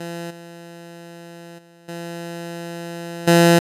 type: tone with level steps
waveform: 15% pulse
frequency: 170 Hz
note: F3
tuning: 46 cents flat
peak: -22 / -31 / -41 / -23 / -4 dBFS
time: 0-3.59 s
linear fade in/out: 5 ms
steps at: 0.3 / 1.58 / 1.88 / 3.27 s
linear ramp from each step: 10 ms
effects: resampled to 32000 Hz